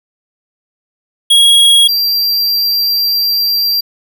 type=tone pair in turn; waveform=square; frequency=3306 / 4727 Hz; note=G#7 / D8; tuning=-9 / +10 cents; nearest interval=tritone; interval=619 cents; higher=second; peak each=-5 / -11 dBFS; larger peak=first; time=1.3-1.88 / 1.88-3.81 s; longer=second; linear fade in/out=10 ms; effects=none